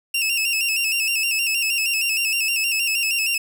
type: tone with vibrato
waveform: sawtooth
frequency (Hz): 2682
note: E7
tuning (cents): +29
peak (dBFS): -16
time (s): 0.14-3.38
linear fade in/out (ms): 5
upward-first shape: square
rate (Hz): 6.4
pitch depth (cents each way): 56
effects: none